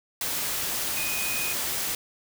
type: tone in noise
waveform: sine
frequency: 2489 Hz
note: D#7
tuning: in tune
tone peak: -31 dBFS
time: 0.97-1.53 s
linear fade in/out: 2 ms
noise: white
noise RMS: -29 dBFS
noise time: 0.21-1.95 s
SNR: -5 dB
effects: none